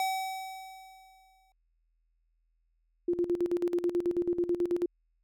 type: tone with exponential decay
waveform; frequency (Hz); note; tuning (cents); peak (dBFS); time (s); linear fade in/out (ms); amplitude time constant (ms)
square; 761; F#5; +48; -27; 0-1.52; 1; 330
type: tone with tremolo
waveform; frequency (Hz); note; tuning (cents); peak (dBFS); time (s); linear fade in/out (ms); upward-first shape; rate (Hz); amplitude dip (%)
sine; 349.2; F4; 0; -24; 3.08-4.86; 5; square; 9.2; 75
effects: added 41 Hz sine -70 dBFS peak until 5.23 s